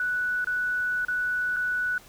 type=tone with dropouts; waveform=sine; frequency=1480 Hz; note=F#6; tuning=in tune; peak=-24 dBFS; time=0-1.98 s; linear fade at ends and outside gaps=2 ms; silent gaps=0.445-0.471 / 1.05-1.083 / 1.563-1.567 s; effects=pink hiss -51 dBFS RMS until 2.08 s